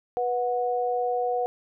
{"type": "tone pair together", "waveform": "sine", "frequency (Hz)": [490.4, 733], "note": ["B4", "F#5"], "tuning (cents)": [-12, -16], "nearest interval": "perfect fifth", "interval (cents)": 696, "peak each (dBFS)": -26, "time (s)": [0.17, 1.46], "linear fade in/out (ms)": 0, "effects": []}